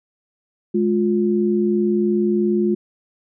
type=tone pair together; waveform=sine; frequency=210.2 / 353.1 Hz; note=G#3 / F4; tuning=+21 / +19 cents; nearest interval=major sixth; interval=898 cents; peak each=-18 dBFS; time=0.74-2.75 s; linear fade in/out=10 ms; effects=none